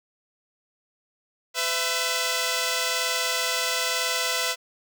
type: tone pair together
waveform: 5% pulse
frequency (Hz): 504 / 665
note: B4 / E5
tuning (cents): +35 / +15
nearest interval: perfect fourth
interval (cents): 480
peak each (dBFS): -15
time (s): 1.54-4.56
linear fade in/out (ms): 50
effects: none